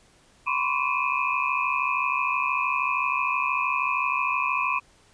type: tone cluster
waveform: sine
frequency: 999 / 1052 / 1138 / 2435 / 2571 Hz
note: B5 / C6 / C#6 / D#7 / E7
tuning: +20 / +9 / +45 / -38 / -44 cents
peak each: -29 dBFS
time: 0.46-4.8 s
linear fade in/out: 20 ms
effects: pink hiss -58 dBFS RMS until 5.13 s + resampled to 22050 Hz